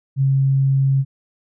sine tone, 135.7 Hz, C#3, 36 cents flat, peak -13 dBFS, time 0.16-1.05 s, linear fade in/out 50 ms, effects none

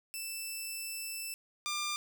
10% pulse tone pair in turn, 2649 / 1195.4 Hz, E7 / D6, +8 / +30 cents, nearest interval octave + major second, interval 1378 cents, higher first, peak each -29 / -25 dBFS, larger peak second, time 0.14-1.34 / 1.66-1.96 s, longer first, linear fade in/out 0 ms, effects none

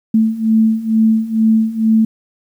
sine beating tone pair, 220 / 222.2 Hz, A3 / A3, 0 / +17 cents, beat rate 2.2 Hz, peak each -15 / -12 dBFS, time 0.14-2.05 s, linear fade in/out 5 ms, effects 8-bit

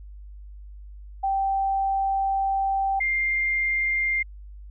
sine tone pair in turn, 780 / 2106 Hz, G5 / C7, -9 / +11 cents, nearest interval octave + perfect fourth, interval 1720 cents, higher second, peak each -21 / -21 dBFS, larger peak neither, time 1.23-3 / 3-4.23 s, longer first, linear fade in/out 10 ms, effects added 50 Hz sine -39 dBFS peak until 4.7 s

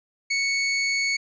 sawtooth tone, 2217 Hz, C#7, in tune, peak -18 dBFS, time 0.3-1.17 s, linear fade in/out 10 ms, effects resampled to 16000 Hz

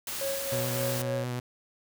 white noise, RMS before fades -35 dBFS, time 0.07-1.02 s, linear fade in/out 2 ms
triangle tone with tremolo, 548 Hz, C#5, 20 cents flat, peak -27 dBFS, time 0.21-1.24 s, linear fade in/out 2 ms, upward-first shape sine, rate 3.5 Hz, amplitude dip 60%
sawtooth tone with vibrato, 123.47 Hz, B2, in tune, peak -27 dBFS, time 0.52-1.4 s, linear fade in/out 5 ms, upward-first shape sine, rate 8.3 Hz, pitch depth 15 cents each way
effects none

